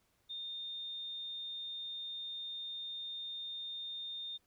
sine tone, 3640 Hz, A#7, 42 cents flat, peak -40 dBFS, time 0.29-4.38 s, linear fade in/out 20 ms, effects pink hiss -75 dBFS RMS until 4.46 s

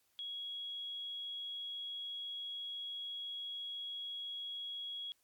sine tone, 3322 Hz, G#7, in tune, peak -40 dBFS, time 0.19-5.12 s, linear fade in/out 0 ms, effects white hiss -75 dBFS RMS until 5.23 s + MP3 96 kbps

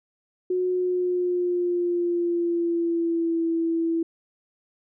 sine tone with pitch glide, 364.9 to 330.8 Hz, F#4 to E4, -24 to +6 cents, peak -21 dBFS, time 0.5-4.03 s, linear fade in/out 5 ms, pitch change -170 cents, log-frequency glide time 0.69-3.44 s, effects none

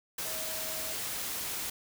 sine tone in noise, 637 Hz, D#5, 41 cents sharp, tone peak -44 dBFS, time 0.25-0.93 s, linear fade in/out 5 ms, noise white, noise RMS -36 dBFS, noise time 0.18-1.7 s, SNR -11 dB, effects none

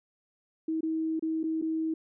sine tone with dropouts, 320 Hz, D#4, 49 cents sharp, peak -27 dBFS, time 0.68-1.94 s, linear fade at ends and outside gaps 5 ms, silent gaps 0.808-0.83 / 1.195-1.224 / 1.432-1.438 / 1.615-1.622 s, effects none

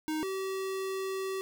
square tone pair in turn, 311.1 / 383.3 Hz, D#4 / G4, 0 / -39 cents, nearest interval major third, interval 361 cents, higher second, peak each -31 / -33 dBFS, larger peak first, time 0.08-0.23 / 0.23-1.41 s, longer second, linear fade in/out 0 ms, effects 11-bit

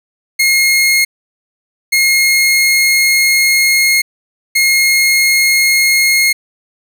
sawtooth tone bursts at uneven times, 2150 Hz, C7, 47 cents sharp, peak -5 dBFS, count 3, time 0.39-1.05 / 1.92-4.02 / 4.55-6.33 s, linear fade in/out 10 ms, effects none

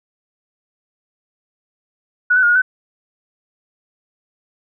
sine tone with pitch steps, 1466 / 1509 / 1424 / 1444 / 1515 Hz, F#6 / F#6 / F6 / F#6 / F#6, -16 / +34 / +33 / -43 / +40 cents, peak -10 dBFS, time 2.3-2.62 s, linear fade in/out 10 ms, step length 64 ms, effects none

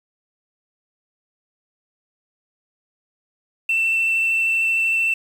sine tone with vibrato, 2679 Hz, E7, 27 cents sharp, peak -15 dBFS, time 3.69-5.14 s, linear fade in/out 5 ms, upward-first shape sine, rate 13 Hz, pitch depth 10 cents each way, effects tanh soft clip ceiling -14 dBFS + 7-bit

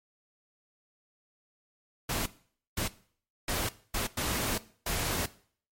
pink noise bursts at uneven times, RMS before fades -31 dBFS, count 6, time 2.09-2.26 / 2.77-2.88 / 3.48-3.69 / 3.94-4.07 / 4.17-4.58 / 4.86-5.26 s, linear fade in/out 5 ms, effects noise-tail reverb RT60 0.5 s tail -18 dB re dry + MP3 64 kbps

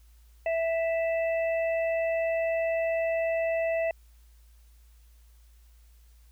harmonic tone, 659 Hz, E5, 1 cent flat, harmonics 1 / 3 / 4, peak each -25 / -37 / -38 dBFS, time 0.46-3.91 s, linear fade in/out 2 ms, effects added 57 Hz sine -53 dBFS peak until 6.31 s + white hiss -67 dBFS RMS until 6.31 s

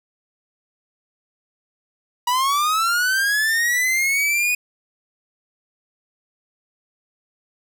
45% pulse linear sweep, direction up, 962 to 2489 Hz, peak -17 dBFS, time 2.27-4.55 s, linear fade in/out 5 ms, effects none

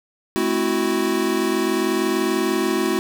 square chord, F# half-diminished seventh, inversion first, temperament equal with one note detuned, 215.2 / 261.6 / 329.6 / 370 Hz, A3 / C4 / E4 / F#4, -38 / 0 / 0 / 0 cents, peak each -27 / -27 / -24 / -23 dBFS, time 0.36-2.99 s, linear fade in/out 0 ms, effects none

